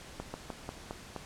slowing click train, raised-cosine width 1 ms, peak -23 dBFS, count 6, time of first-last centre 0.2-1.163 s, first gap 140 ms, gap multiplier 1.16, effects pink hiss -49 dBFS RMS until 1.25 s + low-pass 9000 Hz 12 dB/octave

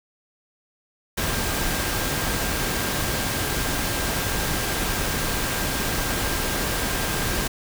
sine tone in noise, 1594 Hz, G6, 28 cents sharp, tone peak -35 dBFS, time 1.17-7.48 s, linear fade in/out 10 ms, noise pink, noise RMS -25 dBFS, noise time 1.17-7.48 s, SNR -13 dB, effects none

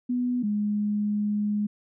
sine tone pair in turn, 246.9 / 208.1 Hz, B3 / G#3, 0 / +4 cents, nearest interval minor third, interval 296 cents, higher first, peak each -23 dBFS, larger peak neither, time 0.09-0.43 / 0.43-1.67 s, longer second, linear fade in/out 10 ms, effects none

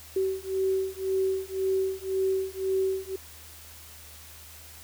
sine beating tone pair, 380.7 / 382.6 Hz, F#4 / G4, +49 / -42 cents, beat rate 1.9 Hz, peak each -28 dBFS, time 0.16-3.16 s, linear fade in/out 5 ms, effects added 78 Hz sine -51 dBFS peak until 4.83 s + white hiss -48 dBFS RMS until 4.83 s

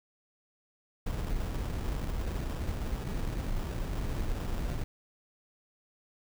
brown noise with sample-and-hold, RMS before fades -33 dBFS, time 1.06-4.84 s, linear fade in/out 5 ms, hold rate 2100 Hz, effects none

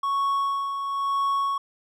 triangle tone with tremolo, 1108.7 Hz, C#6, in tune, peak -19 dBFS, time 0.03-1.58 s, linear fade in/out 5 ms, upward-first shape sine, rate 1 Hz, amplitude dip 50%, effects none

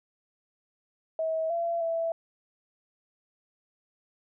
sine tone with pitch steps, 643 / 678 / 662 Hz, E5 / E5 / E5, -43 / +49 / +7 cents, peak -26 dBFS, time 1.19-2.12 s, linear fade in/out 2 ms, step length 310 ms, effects none

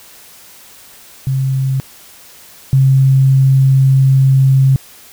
sine tone pair in turn, 133.4 / 133.99 Hz, C3 / C3, +34 / +42 cents, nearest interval unison, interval 8 cents, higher second, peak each -12 / -6 dBFS, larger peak second, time 1.27-1.8 / 2.73-4.76 s, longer second, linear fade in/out 0 ms, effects white hiss -40 dBFS RMS until 5.12 s

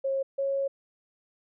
sine tone pair in turn, 541 / 549.2 Hz, C#5 / C#5, -42 / -16 cents, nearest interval unison, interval 26 cents, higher second, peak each -25 dBFS, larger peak neither, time 0.04-0.23 / 0.38-0.68 s, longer second, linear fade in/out 10 ms, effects none

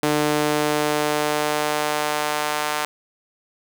sawtooth tone with high-pass filter sweep, 150 Hz, D3, 37 cents sharp, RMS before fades -22 dBFS, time 0.03-2.85 s, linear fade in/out 0 ms, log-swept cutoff 320 to 890 Hz, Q 1.1, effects none

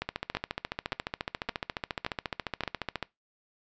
two click trains, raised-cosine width 0.3 ms, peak -15 / -14 dBFS, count 44 / 5, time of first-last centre 0.02-3.027 / 0.35-2.636 s, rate 14.3 / 1.75 Hz, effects noise-tail reverb RT60 0.2 s tail -22 dB re dry + resampled to 16000 Hz

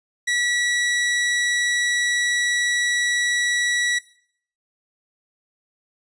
sawtooth tone, 1939 Hz, B6, 32 cents flat, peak -16 dBFS, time 0.27-3.99 s, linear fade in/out 10 ms, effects noise-tail reverb RT60 0.6 s tail -18 dB re dry + resampled to 22050 Hz

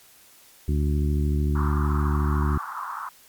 harmonic tone, 73.42 Hz, D2, in tune, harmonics 1 / 2 / 3 / 4 / 5, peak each -21 / -27 / -31 / -33 / -35 dBFS, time 0.68-2.58 s, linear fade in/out 5 ms
white band-pass noise, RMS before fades -33 dBFS, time 1.55-3.09 s, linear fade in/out 2 ms, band 960 to 1300 Hz, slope 48 dB/octave
effects white hiss -53 dBFS RMS until 3.28 s + MP3 96 kbps

